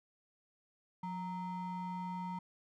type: ring-modulated tone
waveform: triangle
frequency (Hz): 554.4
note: C#5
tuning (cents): 0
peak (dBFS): -33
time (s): 1.03-2.39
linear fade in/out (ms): 5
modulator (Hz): 375
effects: none